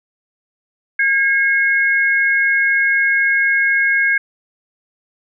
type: tone pair together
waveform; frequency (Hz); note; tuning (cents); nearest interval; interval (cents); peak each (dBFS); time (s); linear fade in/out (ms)
sine; 1626 / 2170; G#6 / C#7; -37 / -37; perfect fourth; 500; -14 / -16; 0.99-4.18; 5
effects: none